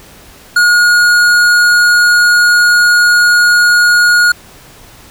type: tone with tanh clipping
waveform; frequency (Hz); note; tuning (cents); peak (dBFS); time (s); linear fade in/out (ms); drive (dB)
sine; 1438; F#6; -50; -7; 0.56-4.32; 5; 15
effects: pink hiss -38 dBFS RMS until 5.1 s